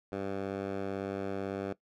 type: tone with band-pass filter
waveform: 10% pulse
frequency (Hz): 98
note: G2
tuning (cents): 0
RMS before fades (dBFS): -36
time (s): 0.12-1.73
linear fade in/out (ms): 5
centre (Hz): 490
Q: 0.59
effects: noise-tail reverb RT60 0.1 s tail -18 dB re dry